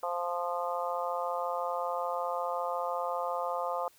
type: harmonic tone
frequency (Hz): 174.61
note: F3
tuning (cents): 0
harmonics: 3 / 4 / 5 / 6 / 7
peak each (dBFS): -35 / -36 / -37 / -38 / -38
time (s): 0.03-3.88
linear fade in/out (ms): 2
effects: white hiss -62 dBFS RMS until 3.98 s